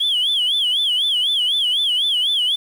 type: tone with vibrato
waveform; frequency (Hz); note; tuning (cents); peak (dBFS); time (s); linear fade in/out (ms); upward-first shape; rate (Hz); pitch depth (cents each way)
sine; 3200; G7; +35; -14; 0-2.56; 10; sine; 4; 170
effects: tanh soft clip ceiling -13 dBFS + 7-bit